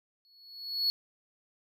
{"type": "tone with exponential growth", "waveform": "triangle", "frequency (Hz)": 4378, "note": "C#8", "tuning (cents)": -22, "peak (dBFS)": -22, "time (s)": [0.25, 0.9], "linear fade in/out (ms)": 0, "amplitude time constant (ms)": 140, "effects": []}